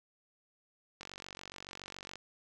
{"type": "click train", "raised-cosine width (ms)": 0.2, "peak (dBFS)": -27, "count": 55, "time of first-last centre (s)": [1.01, 2.156], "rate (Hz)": 47.1, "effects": []}